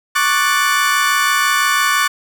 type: chord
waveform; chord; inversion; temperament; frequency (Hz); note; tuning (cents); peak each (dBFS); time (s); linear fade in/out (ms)
35% pulse; D major seventh; third; equal; 1108.7 / 1174.7 / 1480 / 1760; C#6 / D6 / F#6 / A6; 0 / 0 / 0 / 0; -17; 0.15-2.08; 10
effects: none